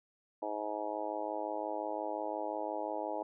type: harmonic tone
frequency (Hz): 105.7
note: G#2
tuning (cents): +31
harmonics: 3 / 4 / 5 / 6 / 7 / 8 / 9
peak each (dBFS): -43 / -45 / -42 / -40 / -46 / -40 / -46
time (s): 0.42-3.23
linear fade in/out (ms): 5
effects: none